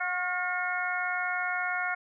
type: harmonic tone with a mistuned harmonic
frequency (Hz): 363.1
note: F#4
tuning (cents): -33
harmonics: 2 / 3 / 4 / 5 / 6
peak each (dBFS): -34 / -39 / -31 / -36 / -35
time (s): 0-1.95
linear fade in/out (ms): 10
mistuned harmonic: 4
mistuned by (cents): -31
effects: none